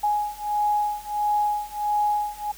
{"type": "beating tone pair", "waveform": "sine", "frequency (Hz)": [833, 834.5], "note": ["G#5", "G#5"], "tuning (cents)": [5, 8], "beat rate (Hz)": 1.5, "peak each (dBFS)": [-25, -24], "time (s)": [0.03, 2.52], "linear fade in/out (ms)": 10, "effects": ["added 50 Hz sine -50 dBFS peak until 2.57 s", "white hiss -46 dBFS RMS until 2.57 s"]}